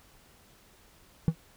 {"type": "tone with exponential decay", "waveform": "triangle", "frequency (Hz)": 161.8, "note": "E3", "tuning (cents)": -32, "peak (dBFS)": -14, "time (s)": [1.28, 1.35], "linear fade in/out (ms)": 0, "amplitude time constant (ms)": 15, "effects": ["pink hiss -59 dBFS RMS until 1.56 s"]}